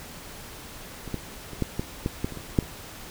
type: clicks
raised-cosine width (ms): 3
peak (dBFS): -23 / -15 / -26 / -11 / -14 / -12 / -13 / -25 / -24 / -6 / -27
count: 11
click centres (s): 1.077 / 1.143 / 1.533 / 1.623 / 1.795 / 2.061 / 2.245 / 2.323 / 2.373 / 2.588 / 2.626
effects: pink hiss -42 dBFS RMS until 3.1 s